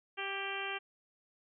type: harmonic tone with a mistuned harmonic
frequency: 392 Hz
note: G4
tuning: in tune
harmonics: 1 / 2 / 3 / 4 / 5 / 6 / 7 / 8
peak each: -44 / -44 / -45 / -43 / -46 / -43 / -43 / -45 dBFS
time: 0.17-0.79 s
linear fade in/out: 20 ms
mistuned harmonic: 4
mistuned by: +22 cents
effects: none